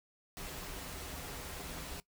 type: noise with comb filter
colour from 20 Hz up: pink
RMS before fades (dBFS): -44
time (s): 0.37-2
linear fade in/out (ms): 0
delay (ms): 9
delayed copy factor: -0.5
effects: noise-tail reverb RT60 0.1 s tail -19 dB re dry